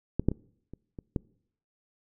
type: clicks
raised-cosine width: 3 ms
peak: -13 / -9 / -21 / -29 / -27 / -15 dBFS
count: 6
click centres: 0.196 / 0.286 / 0.316 / 0.736 / 0.988 / 1.162 s
effects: noise-tail reverb RT60 0.7 s tail -25 dB re dry